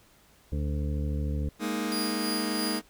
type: harmonic tone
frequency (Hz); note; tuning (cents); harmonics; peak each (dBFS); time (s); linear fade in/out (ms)
73.42; D2; 0; 1 / 2 / 3 / 4 / 6 / 7; -28 / -34 / -38 / -40 / -44 / -45; 0.52-1.49; 5
type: chord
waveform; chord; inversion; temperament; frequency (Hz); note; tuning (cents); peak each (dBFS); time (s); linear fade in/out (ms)
sawtooth; Ab suspended second; none; just; 207.7 / 233.6 / 311.5; Ab3 / Bb3 / Eb4; 0 / +4 / +2; -29 / -29 / -28; 1.59-2.82; 50
type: tone with tremolo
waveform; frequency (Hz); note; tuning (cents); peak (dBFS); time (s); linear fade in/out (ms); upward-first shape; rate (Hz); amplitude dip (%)
sawtooth; 4861; D#8; -41; -28; 1.92-2.79; 0; sine; 3.1; 50
effects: pink hiss -60 dBFS RMS until 2.89 s